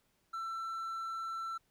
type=tone; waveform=triangle; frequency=1339 Hz; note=E6; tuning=27 cents sharp; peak=-35 dBFS; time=0.33-1.58 s; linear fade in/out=10 ms; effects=pink hiss -75 dBFS RMS until 1.7 s